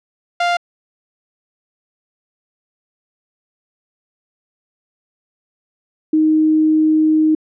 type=tone pair in turn; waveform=sawtooth / sine; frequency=698.5 / 311.8 Hz; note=F5 / D#4; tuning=0 / +4 cents; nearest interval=octave + major second; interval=1396 cents; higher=first; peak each=-10 dBFS; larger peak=neither; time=0.4-0.57 / 6.13-7.35 s; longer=second; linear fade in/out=5 ms; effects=low-pass 4000 Hz 12 dB/octave